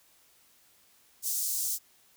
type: high-pass noise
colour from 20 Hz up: pink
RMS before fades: -31 dBFS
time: 1.22-1.79 s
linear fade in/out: 50 ms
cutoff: 6100 Hz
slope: 24 dB/octave
effects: white hiss -63 dBFS RMS until 2.16 s